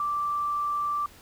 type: tone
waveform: sine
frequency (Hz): 1172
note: D6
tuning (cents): -4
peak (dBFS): -25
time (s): 0-1.06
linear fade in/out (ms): 2
effects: pink hiss -52 dBFS RMS until 1.21 s

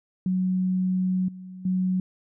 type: tone with level steps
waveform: sine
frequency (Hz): 185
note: F#3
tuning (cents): 0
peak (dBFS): -21 / -37 / -21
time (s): 0.26-2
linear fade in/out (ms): 2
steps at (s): 1.28 / 1.65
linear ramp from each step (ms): 5
effects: none

